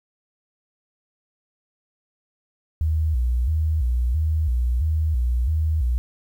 sine tone with vibrato, 69.3 Hz, C#2, in tune, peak -18 dBFS, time 2.81-5.98 s, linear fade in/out 0 ms, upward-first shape square, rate 1.5 Hz, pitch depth 220 cents each way, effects 9-bit

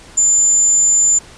sine tone, 7120 Hz, A8, 20 cents sharp, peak -9 dBFS, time 0.17-1.19 s, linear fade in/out 10 ms, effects pink hiss -40 dBFS RMS until 1.37 s + resampled to 22050 Hz

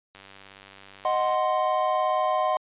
click train, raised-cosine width 0.2 ms, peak -28 dBFS, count 118, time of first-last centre 0.15-1.345 s, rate 97.9 Hz
triangle chord, C diminished, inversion first, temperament equal, 622.3 / 740 / 1046.5 Hz, Eb5 / Gb5 / C6, 0 / 0 / 0 cents, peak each -24 dBFS, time 1.05-2.57 s, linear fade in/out 2 ms
effects resampled to 8000 Hz

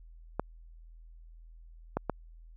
clicks, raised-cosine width 1 ms, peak -15 dBFS, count 3, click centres 0.396 / 1.97 / 2.097 s, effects added 41 Hz sine -49 dBFS peak until 2.56 s

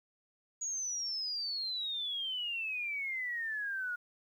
sine exponential sweep, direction down, 6770 to 1428 Hz, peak -34 dBFS, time 0.61-3.96 s, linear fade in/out 10 ms, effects 11-bit

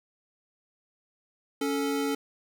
square tone pair together, 279.3 / 440 Hz, C#4 / A4, +13 / 0 cents, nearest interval minor sixth, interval 787 cents, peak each -29 / -31 dBFS, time 1.61-2.15 s, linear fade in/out 5 ms, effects none

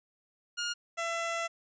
15% pulse tone pair in turn, 1422 / 671.1 Hz, F6 / E5, +31 / +31 cents, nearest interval octave + minor second, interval 1300 cents, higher first, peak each -25 dBFS, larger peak neither, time 0.57-0.74 / 0.97-1.48 s, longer second, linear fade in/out 20 ms, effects resampled to 16000 Hz

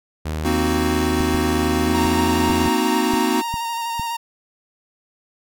sawtooth tone with pitch glide, 77.78 to 83.85 Hz, D#2 to E2, 0 to +30 cents, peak -19 dBFS, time 0.25-2.69 s, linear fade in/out 10 ms, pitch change +130 cents, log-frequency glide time 1.85-1.94 s
square chord, C half-diminished seventh, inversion third, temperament equal, 233.1 / 261.6 / 311.1 / 370 Hz, Bb3 / C4 / Eb4 / Gb4, 0 / 0 / 0 / 0 cents, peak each -24 dBFS, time 0.44-3.42 s, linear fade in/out 20 ms
clicks, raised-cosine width 5 ms, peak -17 dBFS, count 8, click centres 1.205 / 1.346 / 2.051 / 2.501 / 2.658 / 3.137 / 3.541 / 3.996 s
45% pulse tone with vibrato, 929 Hz, A#5, 6 cents flat, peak -23 dBFS, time 1.94-4.17 s, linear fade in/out 10 ms, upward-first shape square, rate 12 Hz, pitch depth 17 cents each way
effects none

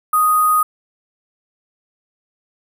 sine tone with sample-and-hold, 1244.5 Hz, D#6, in tune, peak -11 dBFS, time 0.13-0.63 s, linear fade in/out 5 ms, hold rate 11025 Hz, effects none

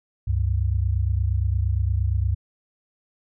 sine tone pair together, 69.08 / 97.7 Hz, C#2 / G2, -5 / -5 cents, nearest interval tritone, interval 600 cents, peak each -22 dBFS, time 0.27-2.35 s, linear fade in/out 10 ms, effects none

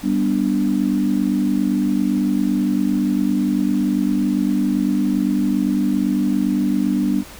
sine chord, G major, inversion none, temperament equal with one note detuned, 196 / 246.1 / 293.7 Hz, G3 / B3 / D4, 0 / -6 / 0 cents, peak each -20 dBFS, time 0.02-7.24 s, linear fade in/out 50 ms, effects pink hiss -39 dBFS RMS until 7.39 s

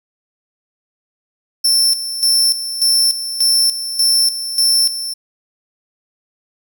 sawtooth tone with tremolo, 5370 Hz, E8, 31 cents sharp, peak -8 dBFS, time 1.64-5.14 s, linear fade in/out 10 ms, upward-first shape square, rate 1.7 Hz, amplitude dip 70%, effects none

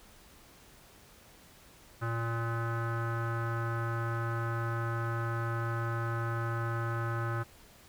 square tone with low-pass filter, 115.7 Hz, A#2, 13 cents flat, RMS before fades -33 dBFS, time 2.01-7.44 s, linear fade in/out 20 ms, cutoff 1400 Hz, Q 6.2, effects pink hiss -57 dBFS RMS until 7.88 s

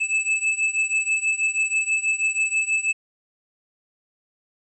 square beating tone pair, 2614 / 2620.2 Hz, E7 / E7, -15 / -11 cents, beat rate 6.2 Hz, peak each -25 / -23 dBFS, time 0-2.93 s, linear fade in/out 20 ms, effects resampled to 22050 Hz + 10-bit

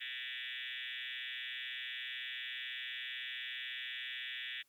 sine tone with frequency modulation, 2637 Hz, E7, in tune, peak -40 dBFS, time 0-4.63 s, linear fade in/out 20 ms, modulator 126 Hz, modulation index 7.5, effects white hiss -75 dBFS RMS until 4.68 s

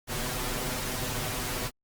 pink noise with comb filter, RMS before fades -32 dBFS, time 0.07-1.71 s, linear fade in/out 50 ms, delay 8 ms, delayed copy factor +1, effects Opus 48 kbps

